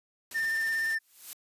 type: noise with tremolo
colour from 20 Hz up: white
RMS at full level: -43 dBFS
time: 0.31-0.95 s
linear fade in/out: 2 ms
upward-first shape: sine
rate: 17 Hz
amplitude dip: 40%
type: tone with vibrato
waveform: triangle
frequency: 1797 Hz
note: A6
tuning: 36 cents sharp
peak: -25 dBFS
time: 0.34-0.99 s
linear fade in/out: 20 ms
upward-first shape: triangle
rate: 17 Hz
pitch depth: 19 cents each way
type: noise with exponential growth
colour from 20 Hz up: blue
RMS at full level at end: -37 dBFS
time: 0.93-1.33 s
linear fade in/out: 0 ms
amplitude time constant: 85 ms
effects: resampled to 32000 Hz